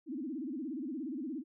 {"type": "tone with vibrato", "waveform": "sine", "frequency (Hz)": 282.1, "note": "C#4", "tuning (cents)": 30, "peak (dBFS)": -36, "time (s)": [0.06, 1.44], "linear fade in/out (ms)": 50, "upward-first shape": "sine", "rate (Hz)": 17, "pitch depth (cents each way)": 270, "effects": []}